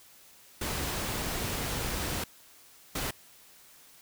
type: noise bursts at uneven times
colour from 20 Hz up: pink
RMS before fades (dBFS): -33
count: 2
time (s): 0.61-2.24 / 2.95-3.11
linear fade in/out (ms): 5
effects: white hiss -56 dBFS RMS until 4.01 s